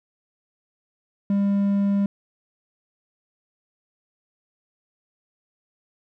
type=tone; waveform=triangle; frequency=200 Hz; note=G3; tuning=35 cents sharp; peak=-16 dBFS; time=1.3-2.06 s; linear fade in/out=2 ms; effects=none